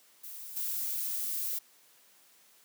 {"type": "noise with level steps", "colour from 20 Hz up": "violet", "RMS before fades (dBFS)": [-44, -34], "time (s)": [0.23, 1.59], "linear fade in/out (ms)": 10, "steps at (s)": 0.56, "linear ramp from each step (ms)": 10, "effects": ["white hiss -62 dBFS RMS until 2.64 s", "high-pass 200 Hz 12 dB/octave"]}